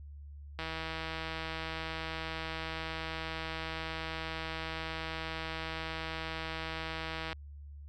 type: click train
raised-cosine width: 0.3 ms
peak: -22 dBFS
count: 1086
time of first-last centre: 0.59-7.329 s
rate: 161 Hz
effects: added 72 Hz sine -45 dBFS peak until 7.88 s